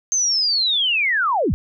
sine linear sweep, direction down, 6360 to 32.7 Hz, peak -16 dBFS, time 0.12-1.54 s, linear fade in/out 0 ms, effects none

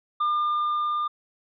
triangle tone with level ramp, 1203 Hz, D6, 41 cents sharp, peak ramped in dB -19 to -22 dBFS, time 0.2-1.08 s, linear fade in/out 10 ms, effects resampled to 11025 Hz

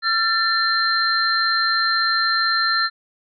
sine tone cluster, 1359 / 1772 / 4142 Hz, F6 / A6 / C8, -48 / +12 / -18 cents, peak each -21 dBFS, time 0.02-2.9 s, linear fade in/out 50 ms, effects none

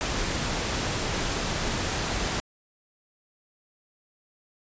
pink noise, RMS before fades -28 dBFS, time 0.01-2.4 s, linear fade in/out 0 ms, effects resampled to 16000 Hz

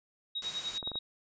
sine tone with tremolo, 3796 Hz, A#7, 31 cents sharp, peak -31 dBFS, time 0.35-0.99 s, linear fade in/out 5 ms, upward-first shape triangle, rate 10 Hz, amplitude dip 95%
white noise, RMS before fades -41 dBFS, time 0.42-0.78 s, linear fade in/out 2 ms
clicks, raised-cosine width 1 ms, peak -28 dBFS, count 4, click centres 0.828 / 0.875 / 0.917 / 0.956 s
effects resampled to 16000 Hz

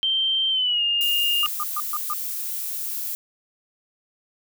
sine tone with pitch glide, 3136 to 2826 Hz, G7 to F7, 0 to +20 cents, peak -19 dBFS, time 0.03-1.46 s, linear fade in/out 0 ms, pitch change -180 cents, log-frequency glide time 0.5-0.83 s
violet noise, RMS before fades -29 dBFS, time 1.01-3.15 s, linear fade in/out 0 ms
sine tone bursts, 1213 Hz, D#6, 44 cents flat, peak -24 dBFS, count 5, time 1.43-2.135 s, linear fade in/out 2 ms, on 37 ms, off 130 ms
effects none

